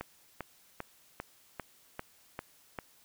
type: click train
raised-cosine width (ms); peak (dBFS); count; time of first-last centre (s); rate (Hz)
0.5; -22; 8; 0.01-2.788; 2.52
effects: white hiss -63 dBFS RMS until 3.04 s